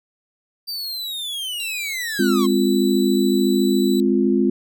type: linear sweep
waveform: 45% pulse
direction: down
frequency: 4699 to 1038 Hz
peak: -25 dBFS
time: 0.67-2.47 s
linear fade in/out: 20 ms
type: tone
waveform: sawtooth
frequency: 3951 Hz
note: B7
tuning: in tune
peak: -27 dBFS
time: 1.6-4 s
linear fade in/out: 0 ms
type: chord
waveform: sine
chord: F minor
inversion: first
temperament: equal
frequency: 207.7 / 261.6 / 349.2 Hz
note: Ab3 / C4 / F4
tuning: 0 / 0 / 0 cents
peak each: -19 dBFS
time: 2.19-4.5 s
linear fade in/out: 5 ms
effects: none